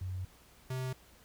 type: tone pair in turn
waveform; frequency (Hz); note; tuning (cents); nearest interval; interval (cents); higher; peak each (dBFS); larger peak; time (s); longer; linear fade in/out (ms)
sine / square; 92.5 / 129.34; F#2 / C3; 0 / -20; tritone; 580; second; -35 / -35; neither; 0.01-0.25 / 0.7-0.93; first; 5
effects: added 60 Hz sine -64 dBFS peak until 1.24 s + pink hiss -61 dBFS RMS until 1.24 s